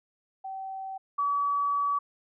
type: tone pair in turn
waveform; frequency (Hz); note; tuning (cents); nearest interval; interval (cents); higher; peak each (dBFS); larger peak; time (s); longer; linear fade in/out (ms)
sine; 769 / 1141.6; G5 / D6; -33 / -49; perfect fifth; 684; second; -34 / -24; second; 0.44-0.98 / 1.18-1.99; second; 10
effects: none